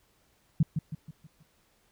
sine tone with echo, 155.56 Hz, D#3, in tune, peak -18 dBFS, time 0.6-0.63 s, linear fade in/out 5 ms, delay 160 ms, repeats 5, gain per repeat -7 dB, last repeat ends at 1.43 s, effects pink hiss -68 dBFS RMS until 1.91 s

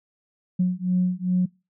sine beating tone pair, 180.4 / 182.9 Hz, F#3 / F#3, -44 / -20 cents, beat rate 2.5 Hz, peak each -22 dBFS, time 0.59-1.46 s, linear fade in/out 10 ms, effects noise-tail reverb RT60 0.3 s tail -26 dB re dry + tanh soft clip ceiling -12 dBFS

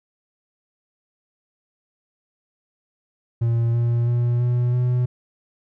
triangle tone with pitch steps, 116.54 / 118.37 / 120.23 / 122.12 / 124.04 Hz, A#2 / A#2 / B2 / B2 / B2, 0 / +27 / -46 / -19 / +8 cents, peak -15 dBFS, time 3.41-5.06 s, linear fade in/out 10 ms, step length 330 ms, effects none

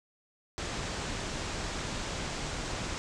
pink low-pass noise, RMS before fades -36 dBFS, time 0.58-2.98 s, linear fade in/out 0 ms, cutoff 8100 Hz, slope 48 dB/octave, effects none

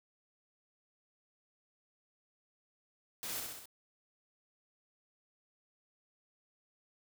white noise with echo, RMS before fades -41 dBFS, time 3.23-3.4 s, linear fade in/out 0 ms, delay 64 ms, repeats 4, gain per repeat -3 dB, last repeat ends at 3.656 s, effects none

